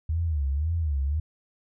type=tone with vibrato; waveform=sine; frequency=75.8 Hz; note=D#2; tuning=45 cents flat; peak=-23 dBFS; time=0.09-1.2 s; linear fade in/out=5 ms; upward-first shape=sine; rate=1.9 Hz; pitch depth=190 cents each way; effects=none